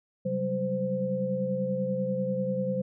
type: tone cluster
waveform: sine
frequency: 133.5 / 188.9 / 199.1 / 517 Hz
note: C3 / F#3 / G3 / C5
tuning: +35 / +36 / +27 / -21 cents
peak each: -36 / -31 / -36 / -29 dBFS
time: 0.25-2.82 s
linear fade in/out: 10 ms
effects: none